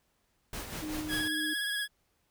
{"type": "noise with tremolo", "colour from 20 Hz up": "pink", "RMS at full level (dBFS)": -38, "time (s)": [0.53, 1.28], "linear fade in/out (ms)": 2, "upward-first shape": "sine", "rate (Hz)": 5.2, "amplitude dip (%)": 50}
{"type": "tone", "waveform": "sine", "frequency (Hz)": 307.3, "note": "D#4", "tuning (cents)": -21, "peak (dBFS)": -35, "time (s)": [0.82, 1.54], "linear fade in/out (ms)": 10}
{"type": "tone with vibrato", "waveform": "25% pulse", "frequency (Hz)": 1664, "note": "G#6", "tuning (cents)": 3, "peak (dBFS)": -27, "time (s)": [1.08, 1.88], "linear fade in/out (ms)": 50, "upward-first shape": "sine", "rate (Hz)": 17, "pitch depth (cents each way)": 27}
{"effects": ["pink hiss -74 dBFS RMS until 2.3 s"]}